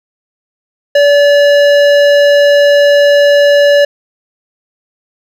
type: tone with hard clipping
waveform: sine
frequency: 575 Hz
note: D5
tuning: 37 cents flat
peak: -6 dBFS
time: 0.95-3.85 s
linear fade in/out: 5 ms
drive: 14 dB
effects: none